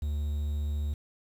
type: tone with quantisation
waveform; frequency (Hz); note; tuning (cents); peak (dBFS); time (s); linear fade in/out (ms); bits
triangle; 73.8; D2; +9; -26; 0.02-0.94; 5; 9
effects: none